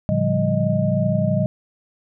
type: tone cluster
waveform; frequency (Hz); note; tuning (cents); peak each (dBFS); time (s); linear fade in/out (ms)
sine; 111.7 / 142.7 / 175.5 / 198.1 / 621; A2 / D3 / F3 / G3 / D#5; +27 / -49 / +9 / +18 / -3; -23; 0.09-1.46; 0
effects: none